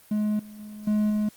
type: tone with level steps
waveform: triangle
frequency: 211.3 Hz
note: G#3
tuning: 30 cents sharp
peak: -20 / -39 / -35 / -18 / -20 dBFS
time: 0.11-1.29 s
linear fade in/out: 5 ms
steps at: 0.39 / 0.59 / 0.87 / 1.1 s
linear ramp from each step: 5 ms
effects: white hiss -54 dBFS RMS until 1.36 s + Opus 32 kbps